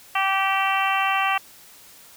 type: harmonic tone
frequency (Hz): 387.8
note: G4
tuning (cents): -19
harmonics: 2 / 3 / 4 / 5 / 6 / 7 / 8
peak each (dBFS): -24 / -24 / -30 / -29 / -30 / -26 / -33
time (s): 0.15-1.38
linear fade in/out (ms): 5
effects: white hiss -48 dBFS RMS until 2.16 s